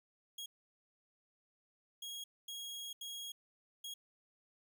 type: tone bursts at uneven times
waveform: sawtooth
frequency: 3293 Hz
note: G#7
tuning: 15 cents flat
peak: -40 dBFS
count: 5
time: 0.38-0.46 / 2.02-2.24 / 2.48-2.93 / 3.01-3.32 / 3.84-3.94 s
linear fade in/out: 5 ms
effects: none